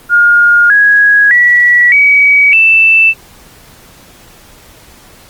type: tone with pitch steps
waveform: sine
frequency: 1421 / 1660.8 / 1941.1 / 2269 / 2652 Hz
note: F6 / G#6 / B6 / C#7 / E7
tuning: +30 / 0 / -30 / +40 / +10 cents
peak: -3 dBFS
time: 0.09-3.14 s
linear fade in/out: 50 ms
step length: 610 ms
effects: pink hiss -39 dBFS RMS until 5.29 s + Opus 32 kbps